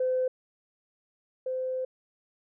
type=tone pair in turn; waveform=sine; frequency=512 / 515.3 Hz; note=C5 / C5; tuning=-38 / -27 cents; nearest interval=unison; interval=11 cents; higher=second; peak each=-23 / -28 dBFS; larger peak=first; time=0-0.28 / 1.46-1.85 s; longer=second; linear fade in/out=5 ms; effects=tanh soft clip ceiling -19 dBFS